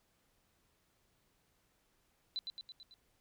sine tone with echo, 4000 Hz, B7, 21 cents sharp, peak -35 dBFS, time 2.36-2.39 s, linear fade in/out 0 ms, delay 110 ms, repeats 5, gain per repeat -4 dB, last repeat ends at 2.94 s, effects pink hiss -75 dBFS RMS until 3.2 s

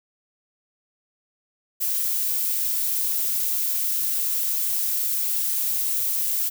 violet noise, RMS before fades -24 dBFS, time 1.8-6.5 s, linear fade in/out 20 ms, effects none

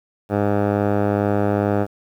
10% pulse tone with low-pass filter, 102.3 Hz, G#2, 26 cents flat, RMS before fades -19 dBFS, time 0.29-1.87 s, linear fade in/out 50 ms, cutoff 1000 Hz, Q 1.5, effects 8-bit

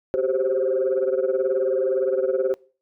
sine tone cluster, 381.5 / 399.6 / 522 / 541 Hz, G4 / G4 / C5 / C#5, -47 / +33 / -4 / -42 cents, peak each -23 / -26 / -22 / -26 dBFS, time 0.14-2.54 s, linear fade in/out 0 ms, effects noise-tail reverb RT60 0.4 s tail -23 dB re dry + tanh soft clip ceiling -13 dBFS

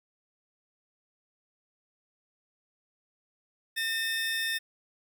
25% pulse tone pair together, 1813.8 / 2574 Hz, A#6 / E7, -48 / -42 cents, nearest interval tritone, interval 606 cents, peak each -25 / -34 dBFS, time 3.76-4.59 s, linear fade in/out 20 ms, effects none

